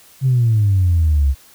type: exponential sweep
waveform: sine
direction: down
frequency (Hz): 136.1 to 65.8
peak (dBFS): -10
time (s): 0.21-1.35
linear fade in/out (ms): 50
effects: tanh soft clip ceiling -7 dBFS + white hiss -47 dBFS RMS until 1.54 s